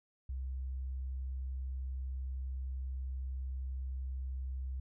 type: tone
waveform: sine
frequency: 65.2 Hz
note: C2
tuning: 5 cents flat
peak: -36 dBFS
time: 0.29-4.8 s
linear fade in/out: 5 ms
effects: none